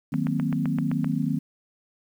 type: chord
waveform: sine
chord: C half-diminished seventh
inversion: first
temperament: equal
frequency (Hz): 155.56 / 185 / 233.1 / 261.6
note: Eb3 / Gb3 / Bb3 / C4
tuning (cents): 0 / 0 / 0 / 0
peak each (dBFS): -27 / -30 / -28 / -28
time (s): 0.12-1.39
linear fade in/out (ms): 10
type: click train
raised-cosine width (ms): 0.5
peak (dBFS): -20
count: 8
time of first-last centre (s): 0.14-1.044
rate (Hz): 7.74
effects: 9-bit